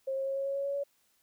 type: tone with pitch steps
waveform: sine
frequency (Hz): 535 / 539 / 543.1 / 547.2 / 551.3 / 555.5 / 559.7 / 563.9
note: C5 / C#5 / C#5 / C#5 / C#5 / C#5 / C#5 / C#5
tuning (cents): +38 / -49 / -36 / -23 / -10 / +4 / +17 / +30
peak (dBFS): -30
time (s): 0.07-0.838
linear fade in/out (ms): 10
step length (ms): 96
effects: white hiss -71 dBFS RMS until 1.22 s